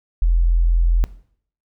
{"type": "tone", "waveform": "sine", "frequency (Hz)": 42.42, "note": "F1", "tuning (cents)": -50, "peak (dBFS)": -12, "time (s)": [0.22, 1.04], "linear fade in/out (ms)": 0, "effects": ["noise-tail reverb RT60 0.6 s tail -18 dB re dry"]}